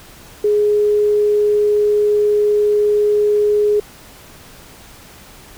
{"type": "tone", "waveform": "sine", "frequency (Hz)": 417.2, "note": "G#4", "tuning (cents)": 8, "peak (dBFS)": -11, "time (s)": [0.44, 3.8], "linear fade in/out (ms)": 5, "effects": ["pink hiss -41 dBFS RMS until 5.57 s"]}